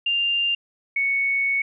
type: tone pair in turn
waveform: sine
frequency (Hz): 2794 / 2218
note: F7 / C#7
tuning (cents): 0 / 0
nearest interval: major third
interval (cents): 400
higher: first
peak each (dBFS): -19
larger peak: neither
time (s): 0.06-0.55 / 0.96-1.62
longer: second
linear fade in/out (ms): 5
effects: none